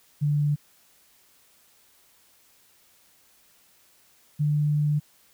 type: tone pair in turn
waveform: sine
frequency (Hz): 146.83 / 148.62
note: D3 / D3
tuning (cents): 0 / +21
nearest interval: unison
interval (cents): 21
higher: second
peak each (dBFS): -20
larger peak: neither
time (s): 0.21-0.56 / 4.39-5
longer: second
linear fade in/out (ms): 20
effects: white hiss -60 dBFS RMS until 5.33 s